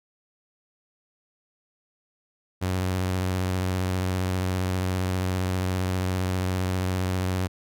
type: tone with vibrato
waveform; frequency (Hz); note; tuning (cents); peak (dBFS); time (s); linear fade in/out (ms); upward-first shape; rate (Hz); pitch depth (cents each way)
sawtooth; 92.5; F#2; 0; -20; 2.61-7.48; 20; sine; 15; 33
effects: none